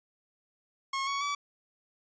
sawtooth tone with pitch steps, 1086 / 1115.9 / 1146.6 Hz, C#6 / C#6 / D6, -36 / +11 / -42 cents, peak -26 dBFS, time 0.93-1.35 s, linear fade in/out 5 ms, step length 140 ms, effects resampled to 16000 Hz

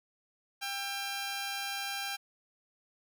10% pulse tone pair together, 796 / 1346.7 Hz, G5 / E6, +26 / +37 cents, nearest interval major sixth, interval 911 cents, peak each -27 / -35 dBFS, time 0.61-2.17 s, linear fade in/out 20 ms, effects none

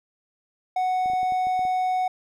triangle tone, 740 Hz, F#5, in tune, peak -19 dBFS, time 0.76-2.08 s, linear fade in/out 5 ms
clicks, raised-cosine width 2 ms, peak -29 dBFS, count 8, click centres 1.059 / 1.1 / 1.135 / 1.231 / 1.322 / 1.47 / 1.593 / 1.652 s
effects none

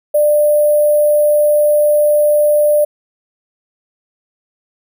sine tone with sample-and-hold, 596 Hz, D5, 25 cents sharp, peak -8 dBFS, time 0.14-2.85 s, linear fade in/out 10 ms, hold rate 11025 Hz, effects none

